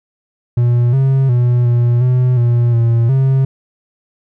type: tone with pitch steps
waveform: triangle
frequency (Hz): 120.5 / 134.5 / 122 / 120 / 126 / 119.5 / 116.4 / 133.8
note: B2 / C3 / B2 / B2 / B2 / A#2 / A#2 / C3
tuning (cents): -42 / +48 / -21 / -49 / +35 / +43 / -2 / +39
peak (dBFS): -7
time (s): 0.57-3.45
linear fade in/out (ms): 5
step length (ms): 360
effects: none